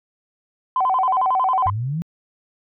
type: tone with vibrato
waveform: sine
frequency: 880 Hz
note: A5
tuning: in tune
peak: -15 dBFS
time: 0.76-1.7 s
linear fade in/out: 2 ms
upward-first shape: square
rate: 11 Hz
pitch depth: 260 cents each way
type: exponential sweep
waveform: sine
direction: up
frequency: 89.7 to 174.61 Hz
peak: -21 dBFS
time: 1.66-2.02 s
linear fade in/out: 0 ms
effects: tanh soft clip ceiling -9 dBFS